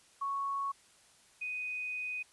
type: tone pair in turn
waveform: sine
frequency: 1108.7 / 2494 Hz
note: C#6 / D#7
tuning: 0 / +3 cents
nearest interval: octave + major second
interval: 1403 cents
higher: second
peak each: -32 / -35 dBFS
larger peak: first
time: 0.21-0.72 / 1.41-2.23 s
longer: second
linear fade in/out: 10 ms
effects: white hiss -63 dBFS RMS until 2.32 s + resampled to 24000 Hz